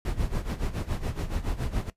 brown noise with tremolo, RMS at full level -26 dBFS, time 0.05-1.9 s, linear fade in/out 2 ms, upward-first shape sine, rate 7.1 Hz, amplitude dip 80%, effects noise-tail reverb RT60 0.1 s tail -18 dB re dry + resampled to 32000 Hz

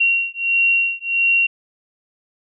sine beating tone pair, 2746 / 2747.5 Hz, F7 / F7, -30 / -29 cents, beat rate 1.5 Hz, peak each -18 dBFS, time 0-1.47 s, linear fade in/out 10 ms, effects none

